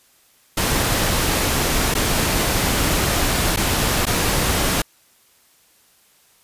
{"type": "noise with dropouts", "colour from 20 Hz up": "pink", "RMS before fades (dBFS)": -19, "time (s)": [0.57, 4.82], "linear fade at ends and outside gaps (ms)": 5, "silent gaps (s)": [[1.941, 1.95], [3.562, 3.571], [4.055, 4.066]], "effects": ["white hiss -56 dBFS RMS until 6.43 s", "resampled to 32000 Hz"]}